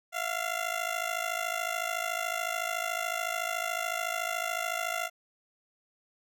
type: ring-modulated tone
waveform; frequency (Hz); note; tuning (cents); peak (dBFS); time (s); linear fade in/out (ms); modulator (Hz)
15% pulse; 690; F5; -21; -21; 0.12-5.1; 50; 26.9
effects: none